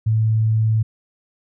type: tone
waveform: sine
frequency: 110.3 Hz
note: A2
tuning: 5 cents sharp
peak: -14 dBFS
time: 0.06-0.83 s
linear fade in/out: 10 ms
effects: none